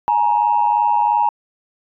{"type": "tone pair together", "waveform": "sine", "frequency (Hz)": [840, 942.9], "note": ["G#5", "A#5"], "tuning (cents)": [19, 20], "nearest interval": "major second", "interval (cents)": 201, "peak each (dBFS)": -15, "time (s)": [0.08, 1.29], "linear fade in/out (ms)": 0, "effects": ["tanh soft clip ceiling -6 dBFS"]}